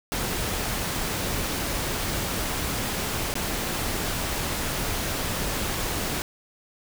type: noise with dropouts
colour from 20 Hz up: pink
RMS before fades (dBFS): -28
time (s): 0.12-6.22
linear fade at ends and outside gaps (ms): 0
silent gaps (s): 3.34-3.354
effects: none